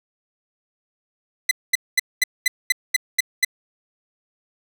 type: tone bursts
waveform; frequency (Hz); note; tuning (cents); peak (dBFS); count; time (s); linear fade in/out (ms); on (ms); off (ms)
sawtooth; 2014; B6; +33; -10; 9; 1.49-3.448; 5; 22; 220
effects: none